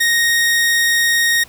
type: tone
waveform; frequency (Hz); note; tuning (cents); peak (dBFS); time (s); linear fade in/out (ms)
sawtooth; 1864.7; A#6; 0; -9; 0-1.44; 10
effects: pink hiss -44 dBFS RMS until 1.48 s